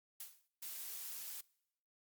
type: noise with exponential decay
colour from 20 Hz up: blue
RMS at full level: -44 dBFS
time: 0.2-0.48 s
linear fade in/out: 5 ms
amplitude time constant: 59 ms
type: noise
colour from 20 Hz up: blue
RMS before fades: -46 dBFS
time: 0.62-1.41 s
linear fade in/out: 5 ms
effects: noise-tail reverb RT60 0.8 s tail -24 dB re dry + Opus 48 kbps